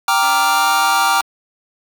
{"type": "chord", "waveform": "square", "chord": "G minor seventh", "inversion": "none", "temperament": "equal", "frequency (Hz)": [784, 932.3, 1174.7, 1396.9], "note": ["G5", "Bb5", "D6", "F6"], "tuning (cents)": [0, 0, 0, 0], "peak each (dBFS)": -19, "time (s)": [0.08, 1.21], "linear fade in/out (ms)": 2}
{"type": "tone with pitch glide", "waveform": "5% pulse", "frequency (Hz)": [287.5, 324.6], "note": ["D4", "E4"], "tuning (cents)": [-37, -27], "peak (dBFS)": -19, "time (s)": [0.22, 1.22], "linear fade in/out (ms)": 10, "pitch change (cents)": 210, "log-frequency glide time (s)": [0.39, 0.98]}
{"effects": ["7-bit"]}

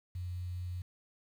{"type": "tone with quantisation", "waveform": "sine", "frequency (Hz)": 89.5, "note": "F2", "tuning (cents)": 43, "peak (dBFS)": -36, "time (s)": [0.15, 0.82], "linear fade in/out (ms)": 5, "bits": 10, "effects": []}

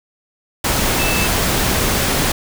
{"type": "tone in noise", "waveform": "sine", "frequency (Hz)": 2637, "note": "E7", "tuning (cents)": 0, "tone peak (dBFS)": -21, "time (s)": [0.99, 1.27], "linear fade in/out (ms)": 5, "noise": "pink", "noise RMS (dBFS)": -17, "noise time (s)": [0.64, 2.32], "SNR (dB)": -7, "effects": []}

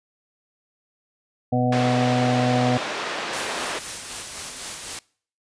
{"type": "harmonic tone", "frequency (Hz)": 124.2, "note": "B2", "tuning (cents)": 10, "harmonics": [1, 2, 4, 5, 6], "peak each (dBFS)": [-23, -22, -27, -28, -25], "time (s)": [1.52, 2.78], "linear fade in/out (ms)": 10}
{"type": "band-pass noise", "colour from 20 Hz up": "pink", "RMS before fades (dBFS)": -29, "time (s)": [1.72, 3.79], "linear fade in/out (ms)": 5, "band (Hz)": [430, 4000], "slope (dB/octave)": 12}
{"type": "noise with tremolo", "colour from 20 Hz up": "white", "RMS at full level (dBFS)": -31, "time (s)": [3.33, 4.99], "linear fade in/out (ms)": 2, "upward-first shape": "sine", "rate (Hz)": 3.9, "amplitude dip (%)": 35}
{"effects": ["noise-tail reverb RT60 0.5 s tail -24 dB re dry", "resampled to 22050 Hz"]}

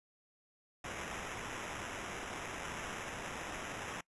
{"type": "noise with sample-and-hold", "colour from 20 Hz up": "white", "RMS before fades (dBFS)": -43, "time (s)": [0.84, 4.01], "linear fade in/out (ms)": 5, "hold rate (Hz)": 4410, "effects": ["noise-tail reverb RT60 0.1 s tail -23 dB re dry", "resampled to 24000 Hz"]}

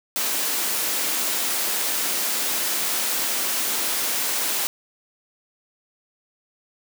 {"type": "high-pass noise", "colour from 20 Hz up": "white", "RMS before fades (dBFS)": -24, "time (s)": [0.16, 4.67], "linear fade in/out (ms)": 0, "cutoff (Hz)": 210, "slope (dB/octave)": 24, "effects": []}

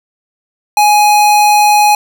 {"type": "tone", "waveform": "square", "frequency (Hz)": 835, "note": "G#5", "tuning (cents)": 9, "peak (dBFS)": -6, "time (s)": [0.77, 1.95], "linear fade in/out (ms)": 2, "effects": []}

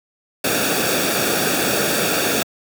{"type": "noise with comb filter", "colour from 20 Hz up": "pink", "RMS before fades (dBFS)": -19, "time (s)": [0.44, 2.43], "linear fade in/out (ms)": 5, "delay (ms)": 0.98, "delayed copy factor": -0.65, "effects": ["high-pass 150 Hz 12 dB/octave"]}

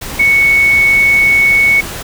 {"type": "tone in noise", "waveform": "sine", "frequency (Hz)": 2217, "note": "C#7", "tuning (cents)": 0, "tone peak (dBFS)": -6, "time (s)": [0.19, 1.81], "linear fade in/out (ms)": 10, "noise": "pink", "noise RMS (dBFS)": -24, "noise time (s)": [0.01, 2.03], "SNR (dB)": 15, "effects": []}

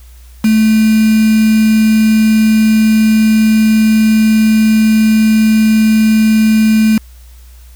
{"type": "tone with quantisation", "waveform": "sine", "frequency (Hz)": 218.5, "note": "A3", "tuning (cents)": -12, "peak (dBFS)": -6, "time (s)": [0.44, 6.98], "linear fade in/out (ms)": 5, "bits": 3, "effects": ["added 60 Hz sine -34 dBFS peak until 7.75 s", "white hiss -47 dBFS RMS until 7.75 s"]}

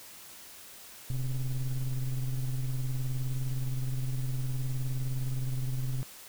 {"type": "ring-modulated tone", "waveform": "triangle", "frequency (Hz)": 69.5, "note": "C#2", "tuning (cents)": 5, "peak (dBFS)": -23, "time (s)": [1.1, 6.03], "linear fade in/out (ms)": 0, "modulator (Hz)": 59.8, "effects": ["white hiss -49 dBFS RMS until 6.28 s"]}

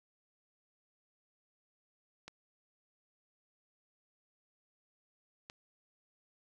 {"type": "clicks", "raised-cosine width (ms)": 0.2, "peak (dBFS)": -29, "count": 2, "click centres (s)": [2.28, 5.499], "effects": []}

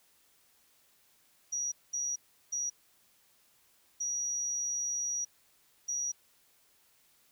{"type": "tone bursts at uneven times", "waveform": "sine", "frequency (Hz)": 5780, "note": "F#8", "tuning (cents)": -41, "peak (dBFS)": -31, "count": 5, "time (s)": [[1.52, 1.72], [1.93, 2.16], [2.52, 2.7], [4, 5.25], [5.88, 6.12]], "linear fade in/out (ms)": 10, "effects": ["white hiss -67 dBFS RMS until 7.31 s"]}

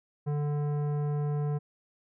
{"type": "tone with tanh clipping", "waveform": "sine", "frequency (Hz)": 146.83, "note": "D3", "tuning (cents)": 0, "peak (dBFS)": -29, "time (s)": [0.26, 1.59], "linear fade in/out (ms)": 20, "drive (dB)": 14, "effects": []}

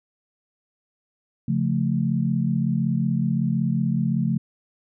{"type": "chord", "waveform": "sine", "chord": "Db augmented", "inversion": "none", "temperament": "equal", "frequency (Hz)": [138.59, 174.61, 220], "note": ["Db3", "F3", "A3"], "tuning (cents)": [0, 0, 0], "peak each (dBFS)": -24, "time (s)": [1.48, 4.38], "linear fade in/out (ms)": 5, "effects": []}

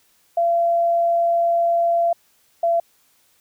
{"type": "tone pair in turn", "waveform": "sine", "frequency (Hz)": [682, 677.7], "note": ["F5", "E5"], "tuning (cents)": [-41, 48], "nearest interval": "unison", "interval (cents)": 11, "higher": "first", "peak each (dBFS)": -15, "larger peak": "neither", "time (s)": [[0.37, 2.13], [2.63, 2.8]], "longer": "first", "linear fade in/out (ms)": 5, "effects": ["white hiss -60 dBFS RMS until 3.4 s"]}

